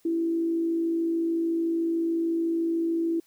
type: tone with frequency modulation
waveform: sine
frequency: 332 Hz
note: E4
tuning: 12 cents sharp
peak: -23 dBFS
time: 0.05-3.2 s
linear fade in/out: 5 ms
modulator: 53.7 Hz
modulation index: 0.24
effects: white hiss -64 dBFS RMS until 3.26 s